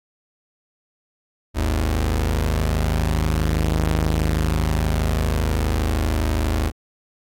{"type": "tone pair together", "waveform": "sawtooth", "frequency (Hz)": [52.47, 78.6], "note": ["G#1", "D#2"], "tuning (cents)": [18, 18], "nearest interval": "perfect fifth", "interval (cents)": 700, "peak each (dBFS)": -17, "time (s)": [1.54, 6.72], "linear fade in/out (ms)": 50, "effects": ["AAC 64 kbps"]}